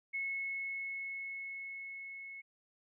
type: tone with level ramp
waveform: sine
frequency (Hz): 2189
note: C#7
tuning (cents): -22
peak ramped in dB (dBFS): -34 to -45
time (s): 0.13-2.42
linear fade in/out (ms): 20
effects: none